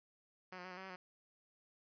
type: tone with pitch steps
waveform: 5% pulse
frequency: 184.5 / 178.7 / 185.7 / 180.2 / 189.5 / 190.8 / 182.4 Hz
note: F#3 / F3 / F#3 / F#3 / F#3 / G3 / F#3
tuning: -5 / +40 / +7 / -45 / +42 / -47 / -24 cents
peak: -36 dBFS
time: 0.52-0.961 s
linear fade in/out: 5 ms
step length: 63 ms
effects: resampled to 11025 Hz + 12-bit